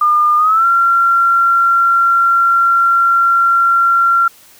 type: tone with pitch glide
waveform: sine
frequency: 1208 to 1371.7 Hz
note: D6 to F6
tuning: +48 to -32 cents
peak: -8 dBFS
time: 0.01-4.28 s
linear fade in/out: 5 ms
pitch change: +220 cents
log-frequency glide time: 0.37-0.66 s
effects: white hiss -44 dBFS RMS until 4.59 s